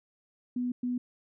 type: tone bursts at uneven times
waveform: sine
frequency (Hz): 246.9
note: B3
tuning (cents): 0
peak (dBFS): -28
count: 2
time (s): 0.56-0.72 / 0.83-0.98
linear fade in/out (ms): 5
effects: none